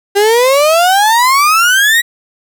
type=exponential sweep; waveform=35% pulse; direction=up; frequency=395.5 to 1938 Hz; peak=-5 dBFS; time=0.15-2.02 s; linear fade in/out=20 ms; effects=none